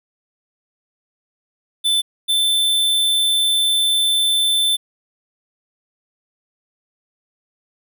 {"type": "tone pair in turn", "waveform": "square", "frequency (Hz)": [3520, 3536], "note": ["A7", "A7"], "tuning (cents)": [0, 8], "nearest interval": "unison", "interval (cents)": 8, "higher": "second", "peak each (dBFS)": -15, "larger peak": "neither", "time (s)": [[1.84, 2.02], [2.28, 4.77]], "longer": "second", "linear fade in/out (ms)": 20, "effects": []}